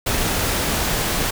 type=noise; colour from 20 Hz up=pink; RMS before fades=-21 dBFS; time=0.06-1.31 s; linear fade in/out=10 ms; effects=none